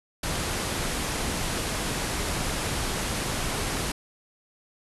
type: low-pass noise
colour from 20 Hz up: pink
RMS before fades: -29 dBFS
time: 0.23-3.92 s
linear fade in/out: 5 ms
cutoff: 12000 Hz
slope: 96 dB/octave
effects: none